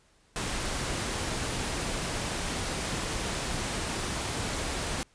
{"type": "noise", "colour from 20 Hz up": "pink", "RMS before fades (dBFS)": -32, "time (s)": [0.36, 5.03], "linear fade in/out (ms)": 0, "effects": ["pink hiss -64 dBFS RMS until 5.14 s", "resampled to 22050 Hz"]}